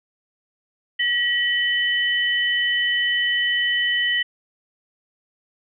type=tone pair together; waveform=sine; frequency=1920 / 3017 Hz; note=B6 / F#7; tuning=-49 / +33 cents; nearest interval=minor sixth; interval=782 cents; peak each=-20 / -22 dBFS; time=0.99-4.23 s; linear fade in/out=10 ms; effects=none